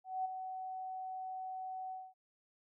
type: tone with ADSR envelope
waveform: sine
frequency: 751 Hz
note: F#5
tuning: 26 cents sharp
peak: -32 dBFS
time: 0.04-2.14 s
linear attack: 210 ms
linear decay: 13 ms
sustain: -8 dB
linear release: 230 ms
effects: none